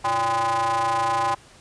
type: ring-modulated tone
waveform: square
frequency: 112.4 Hz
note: A2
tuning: 37 cents sharp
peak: -18 dBFS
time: 0.04-1.35 s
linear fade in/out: 10 ms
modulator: 913 Hz
effects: pink hiss -50 dBFS RMS until 1.6 s + resampled to 22050 Hz